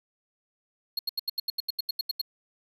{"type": "tone bursts", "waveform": "square", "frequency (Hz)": 4305, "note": "C8", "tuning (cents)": 49, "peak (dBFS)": -26, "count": 13, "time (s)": [0.97, 2.215], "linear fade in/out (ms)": 5, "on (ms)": 21, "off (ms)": 81, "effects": []}